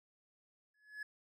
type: tone with exponential growth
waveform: triangle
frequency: 1700 Hz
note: G#6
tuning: 40 cents sharp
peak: -37 dBFS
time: 0.74-1.03 s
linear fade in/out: 5 ms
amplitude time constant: 61 ms
effects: none